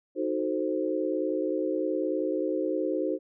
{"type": "chord", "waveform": "sine", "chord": "D# diminished seventh", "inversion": "none", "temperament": "equal", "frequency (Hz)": [311.1, 370, 440, 523.3], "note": ["D#4", "F#4", "A4", "C5"], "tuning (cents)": [0, 0, 0, 0], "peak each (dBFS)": [-30, -31, -34, -31], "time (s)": [0.15, 3.19], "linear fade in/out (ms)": 50, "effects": []}